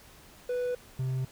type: tone pair in turn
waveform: triangle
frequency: 493.9 / 130.14 Hz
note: B4 / C3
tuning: 0 / -9 cents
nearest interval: octave + major seventh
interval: 2309 cents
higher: first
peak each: -26 dBFS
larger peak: neither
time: 0.49-0.75 / 0.99-1.25 s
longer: neither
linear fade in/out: 5 ms
effects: pink hiss -54 dBFS RMS until 1.31 s